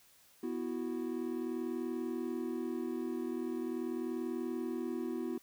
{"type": "chord", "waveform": "triangle", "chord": "B suspended fourth", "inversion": "none", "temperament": "equal", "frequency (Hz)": [246.9, 329.6, 370], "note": ["B3", "E4", "F#4"], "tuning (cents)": [0, 0, 0], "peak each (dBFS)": [-37, -37, -38], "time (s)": [0.43, 5.38], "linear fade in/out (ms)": 5, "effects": ["white hiss -64 dBFS RMS until 5.42 s"]}